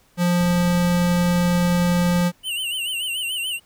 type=tone; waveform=square; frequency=175.8 Hz; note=F3; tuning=12 cents sharp; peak=-17 dBFS; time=0.17-2.32 s; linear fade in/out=50 ms
type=click train; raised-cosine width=5 ms; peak=-23 dBFS; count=75; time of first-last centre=0.41-2.21 s; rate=41.1 Hz
type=tone with vibrato; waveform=square; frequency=2900 Hz; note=F#7; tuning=35 cents flat; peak=-24 dBFS; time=2.43-3.6 s; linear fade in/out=50 ms; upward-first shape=sine; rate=6.9 Hz; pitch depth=110 cents each way
effects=pink hiss -58 dBFS RMS until 3.65 s